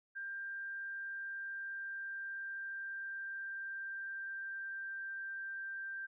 sine tone with pitch glide, 1590 to 1576.3 Hz, G6 to G6, +24 to +9 cents, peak -40 dBFS, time 0.15-6.07 s, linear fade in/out 20 ms, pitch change -15 cents, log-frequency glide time 0.34-5.01 s, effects none

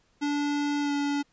square tone with pitch glide, 290 to 286.2 Hz, D4 to D4, -22 to -45 cents, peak -26 dBFS, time 0.21-1.23 s, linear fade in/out 20 ms, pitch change -23 cents, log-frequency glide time 0.81-0.92 s, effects pink hiss -67 dBFS RMS until 1.32 s + resampled to 16000 Hz

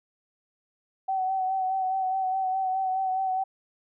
sine tone with vibrato, 758 Hz, F#5, 42 cents sharp, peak -24 dBFS, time 1.08-3.44 s, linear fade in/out 10 ms, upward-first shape sine, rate 4.8 Hz, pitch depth 29 cents each way, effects none

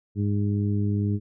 harmonic tone, 102.3 Hz, G#2, 26 cents flat, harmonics 1 / 2 / 3 / 4, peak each -23 / -27 / -32 / -37 dBFS, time 0.15-1.2 s, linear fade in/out 50 ms, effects none

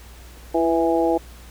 harmonic tone with a mistuned harmonic, 164.81 Hz, E3, in tune, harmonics 2 / 3 / 4 / 5, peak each -20 / -22 / -23 / -24 dBFS, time 0.54-1.18 s, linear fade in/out 10 ms, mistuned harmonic 2, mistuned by +26 cents, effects added 60 Hz sine -41 dBFS peak until 1.5 s + pink hiss -47 dBFS RMS until 1.5 s

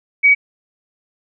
sine tone, 2263 Hz, C#7, 35 cents sharp, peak -7 dBFS, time 0.23-0.35 s, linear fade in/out 20 ms, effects none

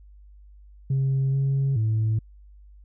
sine tone with pitch steps, 134.8 / 136.7 / 109.8 Hz, C#3 / C#3 / A2, -48 / -24 / -3 cents, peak -18 dBFS, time 0.9-2.19 s, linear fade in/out 5 ms, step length 430 ms, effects tanh soft clip ceiling -18 dBFS + added 50 Hz sine -46 dBFS peak until 2.84 s

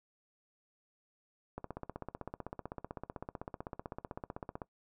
click train, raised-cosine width 1 ms, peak -26 dBFS, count 49, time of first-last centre 1.58-4.618 s, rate 15.8 Hz, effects noise-tail reverb RT60 0.1 s tail -19 dB re dry

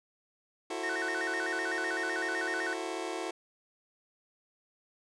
25% pulse chord, F# half-diminished seventh, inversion third, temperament just, 333 / 370 / 444 / 532.8 Hz, E4 / F#4 / A4 / C5, +18 / 0 / +16 / +31 cents, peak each -35 / -35 / -37 / -41 dBFS, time 0.7-3.31 s, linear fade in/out 5 ms
triangle tone with vibrato, 1661.2 Hz, G#6, in tune, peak -31 dBFS, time 0.83-2.74 s, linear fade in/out 10 ms, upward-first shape square, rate 7.9 Hz, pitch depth 180 cents each way
effects resampled to 22050 Hz

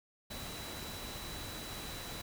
sine tone in noise, 3943 Hz, B7, 4 cents flat, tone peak -49 dBFS, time 0.3-2.22 s, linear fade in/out 10 ms, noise pink, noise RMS -44 dBFS, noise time 0.3-2.22 s, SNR -8 dB, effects none

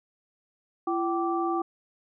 sine tone cluster, 339.1 / 770 / 1169 Hz, E4 / G5 / D6, +49 / -31 / -8 cents, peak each -27 / -30 / -31 dBFS, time 0.87-1.62 s, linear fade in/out 5 ms, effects none

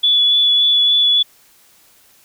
sine tone with vibrato, 3431 Hz, A7, 44 cents flat, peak -10 dBFS, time 0.03-1.23 s, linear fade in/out 10 ms, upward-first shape sine, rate 3.5 Hz, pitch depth 10 cents each way, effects white hiss -51 dBFS RMS until 2.24 s

